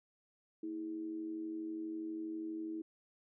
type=tone with amplitude modulation; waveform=sine; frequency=322.5 Hz; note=E4; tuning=38 cents flat; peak=-36 dBFS; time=0.63-2.82 s; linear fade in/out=5 ms; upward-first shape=sine; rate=92.3 Hz; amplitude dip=55%; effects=none